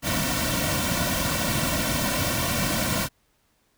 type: noise with comb filter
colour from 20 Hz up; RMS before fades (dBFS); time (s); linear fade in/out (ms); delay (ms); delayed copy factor
pink; -25; 0.02-3.09; 50; 2.4; -0.9
effects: pink hiss -67 dBFS RMS until 3.77 s